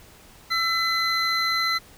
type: tone cluster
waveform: triangle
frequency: 1334 / 2014 / 4076 Hz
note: E6 / B6 / C8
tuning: +20 / +33 / -46 cents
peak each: -24 dBFS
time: 0.5-1.79 s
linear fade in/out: 20 ms
effects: pink hiss -50 dBFS RMS until 1.97 s